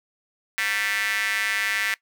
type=tone with high-pass filter; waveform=square; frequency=103.83 Hz; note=G#2; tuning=in tune; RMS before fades=-25 dBFS; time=0.58-1.94 s; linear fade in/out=0 ms; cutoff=1900 Hz; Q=4.1; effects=noise-tail reverb RT60 0.1 s tail -20 dB re dry